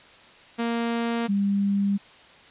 sawtooth / sine tone pair in turn, 233.1 / 199.79 Hz, A#3 / G3, 0 / +33 cents, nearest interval minor third, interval 267 cents, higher first, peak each -20 / -20 dBFS, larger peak neither, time 0.58-1.28 / 1.28-1.98 s, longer neither, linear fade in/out 20 ms, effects white hiss -50 dBFS RMS until 2.5 s + resampled to 8000 Hz

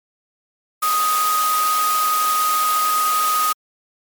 sine tone in noise, 1249 Hz, D#6, 6 cents sharp, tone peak -16 dBFS, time 0.82-3.53 s, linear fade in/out 10 ms, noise white, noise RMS -24 dBFS, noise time 0.82-3.53 s, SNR +5 dB, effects high-pass 400 Hz 12 dB/octave + MP3 96 kbps

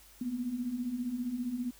sine beating tone pair, 233.1 / 248.1 Hz, A#3 / B3, 0 / +8 cents, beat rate 15 Hz, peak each -39 / -33 dBFS, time 0.21-1.71 s, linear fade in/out 5 ms, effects added 50 Hz sine -61 dBFS peak until 1.79 s + white hiss -58 dBFS RMS until 1.79 s

